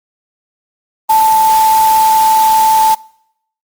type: tone in noise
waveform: sine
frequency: 880 Hz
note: A5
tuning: in tune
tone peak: -6 dBFS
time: 1.09-2.95 s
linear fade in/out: 10 ms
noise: white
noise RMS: -21 dBFS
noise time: 1.09-2.95 s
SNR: +12 dB
effects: noise-tail reverb RT60 0.7 s tail -24 dB re dry + Opus 24 kbps